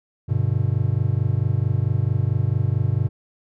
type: chord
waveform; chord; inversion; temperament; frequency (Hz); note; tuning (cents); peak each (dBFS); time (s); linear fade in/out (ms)
triangle; G major; none; just; 98 / 122.5 / 147; G2 / B2 / D3; 0 / -14 / +2; -20 / -19 / -24; 0.28-3.09; 20
effects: none